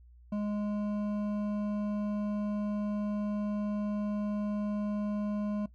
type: tone with hard clipping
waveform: sine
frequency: 207.7 Hz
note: G#3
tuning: in tune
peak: -32 dBFS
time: 0.32-5.66 s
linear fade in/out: 5 ms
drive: 9 dB
effects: noise-tail reverb RT60 0.1 s tail -17 dB re dry + added 60 Hz sine -53 dBFS peak until 5.74 s